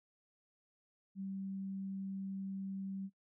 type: tone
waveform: sine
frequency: 193.6 Hz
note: G3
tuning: 21 cents flat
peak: -39 dBFS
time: 1.15-3.1 s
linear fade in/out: 50 ms
effects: noise-tail reverb RT60 0.1 s tail -20 dB re dry